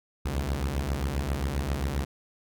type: beating tone pair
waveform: sawtooth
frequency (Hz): 65.1 / 72.6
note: C2 / D2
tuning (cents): -8 / -19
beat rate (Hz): 7.5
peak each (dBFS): -26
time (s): 0.25-2.05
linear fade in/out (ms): 10
effects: none